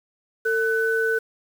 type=tone pair together; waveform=sine; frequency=449.6 / 1500 Hz; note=A4 / F#6; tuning=+37 / +23 cents; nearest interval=octave + major sixth; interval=2086 cents; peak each=-22 dBFS; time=0.45-1.19 s; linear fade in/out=10 ms; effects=7-bit